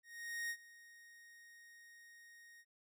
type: tone with ADSR envelope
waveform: 45% pulse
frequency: 1864.7 Hz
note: A#6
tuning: in tune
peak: -38 dBFS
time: 0.03-2.65 s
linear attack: 470 ms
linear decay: 64 ms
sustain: -20 dB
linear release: 51 ms
effects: none